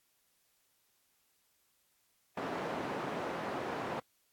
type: band-pass noise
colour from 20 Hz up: white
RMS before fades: -38 dBFS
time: 2.37-4 s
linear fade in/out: 5 ms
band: 180 to 890 Hz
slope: 12 dB/octave
effects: white hiss -74 dBFS RMS until 4.32 s + AAC 64 kbps